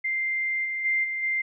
sine tone with level steps, 2093 Hz, C7, in tune, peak -24 / -27 / -21 / -27 / -23 dBFS, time 0.04-1.42 s, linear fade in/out 10 ms, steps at 0.64 / 0.84 / 1.03 / 1.22 s, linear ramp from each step 20 ms, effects none

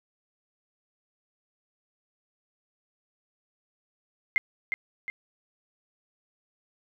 sine tone with echo, 2100 Hz, C7, 6 cents sharp, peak -19 dBFS, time 4.36-4.38 s, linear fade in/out 0 ms, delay 360 ms, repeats 2, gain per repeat -6 dB, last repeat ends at 5.1 s, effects none

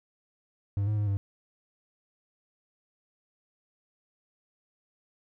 triangle tone with pitch steps, 100.2 / 106.2 / 104 / 99.3 Hz, G2 / G#2 / G#2 / G2, +38 / +39 / +3 / +23 cents, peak -23 dBFS, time 0.77-1.17 s, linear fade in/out 0 ms, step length 100 ms, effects none

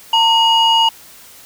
sine tone pair together, 910.2 / 2886 Hz, A#5 / F#7, -42 / -44 cents, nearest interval octave + minor sixth, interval 1998 cents, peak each -10 dBFS, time 0.13-0.89 s, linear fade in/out 5 ms, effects tanh soft clip ceiling -6 dBFS + white hiss -41 dBFS RMS until 1.45 s

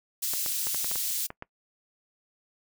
white high-pass noise, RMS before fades -30 dBFS, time 0.22-1.27 s, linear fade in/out 10 ms, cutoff 4200 Hz, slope 12 dB/octave
clicks, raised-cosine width 0.5 ms, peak -22 dBFS, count 9, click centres 0.336 / 0.462 / 0.67 / 0.746 / 0.845 / 0.915 / 0.957 / 1.304 / 1.424 s
effects noise-tail reverb RT60 0.1 s tail -22 dB re dry

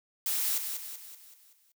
blue noise with echo, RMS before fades -30 dBFS, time 0.26-0.58 s, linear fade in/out 2 ms, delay 190 ms, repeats 6, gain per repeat -6 dB, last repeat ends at 1.72 s, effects noise-tail reverb RT60 0.1 s tail -24 dB re dry

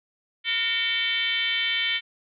sine tone with frequency modulation, 2679 Hz, E7, 27 cents sharp, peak -22 dBFS, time 0.44-2.01 s, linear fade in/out 50 ms, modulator 421 Hz, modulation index 2.1, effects none

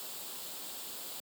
white noise with comb filter, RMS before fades -43 dBFS, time 0-1.2 s, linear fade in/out 0 ms, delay 0.25 ms, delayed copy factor +0.5, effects high-pass 200 Hz 12 dB/octave

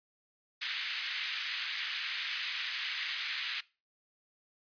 pink band-pass noise, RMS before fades -37 dBFS, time 0.61-3.61 s, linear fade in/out 10 ms, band 1800 to 4400 Hz, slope 24 dB/octave, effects noise-tail reverb RT60 0.3 s tail -21 dB re dry + resampled to 11025 Hz

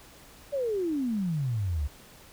sine exponential sweep, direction down, 587.3 to 67.1 Hz, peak -26 dBFS, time 0.52-1.88 s, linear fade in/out 20 ms, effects pink hiss -52 dBFS RMS until 2.32 s

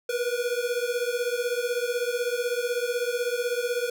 square beating tone pair, 476.7 / 492.7 Hz, A#4 / B4, +39 / -4 cents, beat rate 16 Hz, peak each -29 dBFS, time 0.09-3.9 s, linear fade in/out 5 ms, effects none

